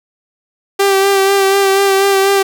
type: tone with vibrato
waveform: sawtooth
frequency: 392 Hz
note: G4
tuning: in tune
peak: -5 dBFS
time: 0.79-2.43 s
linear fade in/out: 10 ms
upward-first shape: sine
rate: 4.1 Hz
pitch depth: 25 cents each way
effects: 7-bit